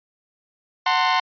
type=chord; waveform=sawtooth; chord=F# diminished; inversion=none; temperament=equal with one note detuned; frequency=740 / 903.2 / 1046.5 Hz; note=F#5 / A5 / C6; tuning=0 / +45 / 0 cents; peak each=-18 / -20 / -16 dBFS; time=0.86-1.2 s; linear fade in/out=5 ms; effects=resampled to 11025 Hz